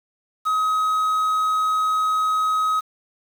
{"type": "tone with quantisation", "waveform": "triangle", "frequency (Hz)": 1268, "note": "D#6", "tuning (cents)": 32, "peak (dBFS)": -16, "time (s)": [0.45, 2.81], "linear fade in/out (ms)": 20, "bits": 7, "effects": []}